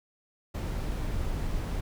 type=noise; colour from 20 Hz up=brown; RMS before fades=-31 dBFS; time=0.54-1.81 s; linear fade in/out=10 ms; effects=none